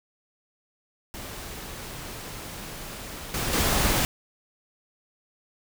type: noise with level steps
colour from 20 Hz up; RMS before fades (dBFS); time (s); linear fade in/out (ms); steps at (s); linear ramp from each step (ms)
pink; -38 / -28 / -23; 1.14-4.05; 0; 3.34 / 3.53; 2
effects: none